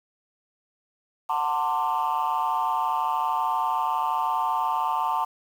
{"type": "chord", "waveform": "sine", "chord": "D dominant seventh", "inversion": "first", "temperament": "equal with one note detuned", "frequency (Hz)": [740, 893.8, 1046.5, 1174.7], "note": ["F#5", "A5", "C6", "D6"], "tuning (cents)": [0, 27, 0, 0], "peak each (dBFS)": [-29, -24, -27, -29], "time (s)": [1.29, 5.25], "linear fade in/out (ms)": 10, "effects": ["tanh soft clip ceiling -17 dBFS", "8-bit"]}